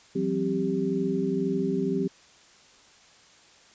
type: tone cluster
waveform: sine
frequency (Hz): 167.6 / 189.6 / 262.4 / 392.2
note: E3 / F#3 / C4 / G4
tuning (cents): +29 / +43 / +5 / +1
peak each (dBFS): -33 / -29 / -29 / -28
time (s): 0.15-2.08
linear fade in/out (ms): 10
effects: white hiss -55 dBFS RMS until 3.74 s + resampled to 16000 Hz